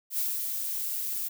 violet noise with ADSR envelope, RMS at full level -28 dBFS, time 0.1-1.29 s, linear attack 84 ms, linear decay 180 ms, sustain -4 dB, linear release 18 ms, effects none

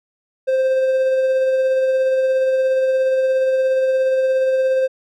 triangle tone with tremolo, 524 Hz, C5, 2 cents sharp, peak -11 dBFS, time 0.47-4.88 s, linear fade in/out 20 ms, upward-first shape sine, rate 17 Hz, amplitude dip 25%, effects none

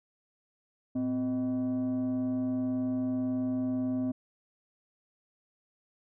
sine tone with frequency modulation, 256.9 Hz, C4, 32 cents flat, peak -26 dBFS, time 0.95-4.12 s, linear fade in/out 10 ms, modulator 368 Hz, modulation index 0.41, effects tanh soft clip ceiling -25 dBFS

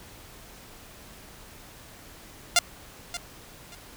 5% pulse tone with echo, 698.5 Hz, F5, in tune, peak -5 dBFS, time 2.56-2.59 s, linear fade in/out 2 ms, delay 580 ms, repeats 2, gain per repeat -14 dB, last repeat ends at 3.75 s, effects pink hiss -48 dBFS RMS until 3.96 s

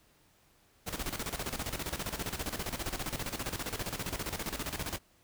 pink noise with tremolo, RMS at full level -35 dBFS, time 0.86-4.99 s, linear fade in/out 20 ms, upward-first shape square, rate 15 Hz, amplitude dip 70%, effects pink hiss -66 dBFS RMS until 5.23 s

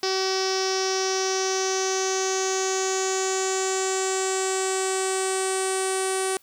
sawtooth tone with low-pass filter sweep, 380 Hz, F#4, 46 cents sharp, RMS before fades -25 dBFS, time 0.03-6.37 s, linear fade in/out 2 ms, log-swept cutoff 5200 to 9200 Hz, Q 7, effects white hiss -58 dBFS RMS until 6.42 s

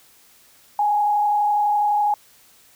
sine tone with frequency modulation, 830.6 Hz, G#5, in tune, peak -16 dBFS, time 0.79-2.14 s, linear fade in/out 2 ms, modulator 32 Hz, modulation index 0.57, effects white hiss -53 dBFS RMS until 2.75 s

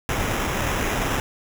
pink noise with sample-and-hold, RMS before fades -24 dBFS, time 0.09-1.2 s, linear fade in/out 0 ms, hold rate 4410 Hz, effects none

